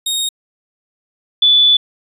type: tone pair in turn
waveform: sawtooth / sine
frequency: 3729 / 3470 Hz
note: A#7 / A7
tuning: 0 / -25 cents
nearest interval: minor second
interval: 125 cents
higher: first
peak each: -13 / -7 dBFS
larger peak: second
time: 0.06-0.29 / 1.42-1.77 s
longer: second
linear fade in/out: 5 ms
effects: resampled to 32000 Hz